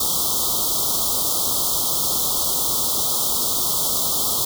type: band-stop noise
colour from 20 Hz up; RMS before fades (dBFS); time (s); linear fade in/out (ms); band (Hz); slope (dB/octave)
white; -21; 0-4.45; 5; 1300 to 3200; 96
effects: none